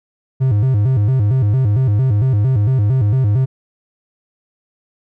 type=tone with vibrato; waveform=triangle; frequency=116.54 Hz; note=A#2; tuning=in tune; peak=-9 dBFS; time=0.4-3.46 s; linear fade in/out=20 ms; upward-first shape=square; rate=4.4 Hz; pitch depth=210 cents each way; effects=none